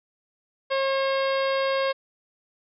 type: harmonic tone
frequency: 540 Hz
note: C#5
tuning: 45 cents flat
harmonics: 1 / 2 / 3 / 4 / 5 / 6 / 7 / 8 / 9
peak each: -23 / -29 / -33 / -35 / -37 / -39 / -40 / -41 / -42 dBFS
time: 0.7-1.93 s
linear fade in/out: 20 ms
effects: none